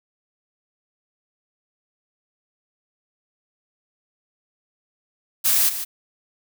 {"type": "noise with echo", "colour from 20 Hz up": "blue", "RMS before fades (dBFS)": -18, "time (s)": [5.44, 5.7], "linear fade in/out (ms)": 20, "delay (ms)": 150, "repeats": 1, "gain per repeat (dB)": -10, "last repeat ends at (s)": 5.85, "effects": []}